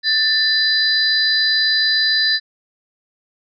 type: tone cluster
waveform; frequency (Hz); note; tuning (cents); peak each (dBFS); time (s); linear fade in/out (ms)
sine; 1771 / 4020 / 4833; A6 / B7 / D8; +11 / +30 / +49; -18; 0.03-2.4; 50
effects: none